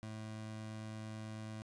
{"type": "tone", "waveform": "25% pulse", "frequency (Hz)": 109, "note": "A2", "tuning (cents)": -16, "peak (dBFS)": -40, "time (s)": [0.03, 1.62], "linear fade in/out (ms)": 0, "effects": ["resampled to 22050 Hz"]}